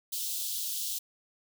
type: high-pass noise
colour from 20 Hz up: white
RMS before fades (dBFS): -34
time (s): 0.12-0.99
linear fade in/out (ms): 10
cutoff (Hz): 3100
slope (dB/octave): 48
effects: none